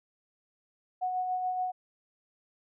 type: tone with tremolo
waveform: sine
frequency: 736 Hz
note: F#5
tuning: 9 cents flat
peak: -27 dBFS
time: 1.01-1.72 s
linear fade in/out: 20 ms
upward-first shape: sine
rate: 7 Hz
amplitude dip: 35%
effects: none